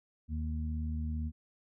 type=harmonic tone; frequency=77.78 Hz; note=D#2; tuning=in tune; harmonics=1 / 2 / 3; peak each=-33 / -45 / -40 dBFS; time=0.28-1.32 s; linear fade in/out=50 ms; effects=none